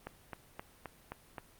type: click train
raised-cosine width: 0.5 ms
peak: -25 dBFS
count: 6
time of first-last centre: 0.07-1.382 s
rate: 3.81 Hz
effects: pink hiss -61 dBFS RMS until 1.59 s + Opus 32 kbps